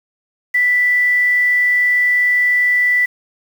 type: tone with quantisation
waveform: sine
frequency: 1975.5 Hz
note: B6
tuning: in tune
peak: -11 dBFS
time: 0.54-3.06 s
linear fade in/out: 10 ms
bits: 6
effects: none